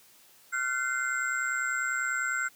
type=tone cluster; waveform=sine; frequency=1387 / 1517 / 2081 / 7560 Hz; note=F6 / F#6 / C7 / A#8; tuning=-12 / +43 / -10 / +23 cents; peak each=-31 / -31 / -36 / -38 dBFS; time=0.52-2.49 s; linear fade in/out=20 ms; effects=white hiss -58 dBFS RMS until 2.55 s + high-pass 100 Hz 12 dB/octave